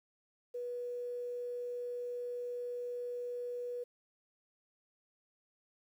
sine tone with quantisation, 487.3 Hz, B4, 23 cents flat, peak -37 dBFS, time 0.54-3.84 s, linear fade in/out 10 ms, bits 11, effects none

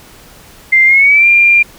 sine tone with pitch glide, 2093 to 2390 Hz, C7 to D7, 0 to +30 cents, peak -4 dBFS, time 0.72-1.63 s, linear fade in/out 10 ms, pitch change +230 cents, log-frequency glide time 0.85-1.27 s, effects pink hiss -39 dBFS RMS until 1.78 s

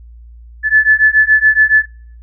sine beating tone pair, 1731 / 1738.1 Hz, A6 / A6, -29 / -22 cents, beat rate 7.1 Hz, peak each -10 dBFS, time 0.63-1.86 s, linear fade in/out 50 ms, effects noise-tail reverb RT60 0.6 s tail -24 dB re dry + added 58 Hz sine -34 dBFS peak until 2.22 s

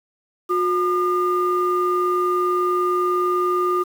sine tone pair together, 360 / 1210.9 Hz, F#4 / D#6, -47 / -47 cents, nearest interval octave + major sixth, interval 2100 cents, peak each -19 dBFS, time 0.49-3.84 s, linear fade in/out 20 ms, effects tanh soft clip ceiling -11 dBFS + 7-bit

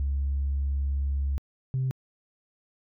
sine tone pair in turn, 69.3 / 130.82 Hz, C#2 / C3, 0 / 0 cents, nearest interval major seventh, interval 1100 cents, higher second, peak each -23 dBFS, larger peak neither, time 0-1.38 / 1.74-1.91 s, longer first, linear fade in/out 0 ms, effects tanh soft clip ceiling -21 dBFS

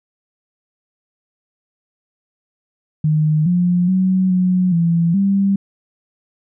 sine tone with pitch steps, 153.9 / 177.3 / 187 / 182.9 / 168.3 / 196.9 Hz, D#3 / F3 / F#3 / F#3 / E3 / G3, -19 / +26 / +19 / -20 / +36 / +8 cents, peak -12 dBFS, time 3.04-5.56 s, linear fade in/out 5 ms, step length 420 ms, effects none

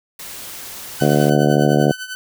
white noise, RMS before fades -33 dBFS, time 0.19-1.3 s, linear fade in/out 5 ms
sawtooth tone with tremolo, 1510 Hz, F#6, 35 cents sharp, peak -21 dBFS, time 1-2.15 s, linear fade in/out 0 ms, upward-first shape triangle, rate 10 Hz, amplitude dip 80%
harmonic tone, 73.4 Hz, D2, in tune, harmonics 2 / 3 / 4 / 5 / 6 / 7 / 8 / 9 / 10, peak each -17 / -19 / -20 / -21 / -22 / -22 / -23 / -24 / -24 dBFS, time 1.01-1.92 s, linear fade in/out 5 ms
effects none

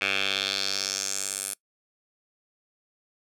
10% pulse tone with band-pass filter sweep, 97.9 Hz, G2, 2 cents flat, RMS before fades -29 dBFS, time 0.01-1.54 s, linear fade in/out 5 ms, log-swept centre 2500 to 10000 Hz, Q 2.9, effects noise-tail reverb RT60 0.1 s tail -23 dB re dry

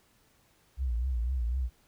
sine tone with vibrato, 61.4 Hz, B1, 9 cents flat, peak -27 dBFS, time 0.77-1.7 s, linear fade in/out 50 ms, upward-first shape triangle, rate 4 Hz, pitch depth 160 cents each way, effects pink hiss -66 dBFS RMS until 1.87 s

